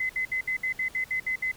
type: tone bursts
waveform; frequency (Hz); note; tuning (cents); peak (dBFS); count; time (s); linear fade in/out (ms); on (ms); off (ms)
sine; 2037; C7; -47; -25; 10; 0-1.516; 5; 94; 64
effects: pink hiss -51 dBFS RMS until 1.56 s